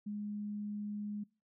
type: tone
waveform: sine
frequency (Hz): 207.6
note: G#3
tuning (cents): 0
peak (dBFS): -37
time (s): 0.06-1.24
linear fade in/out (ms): 10
effects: noise-tail reverb RT60 0.4 s tail -25 dB re dry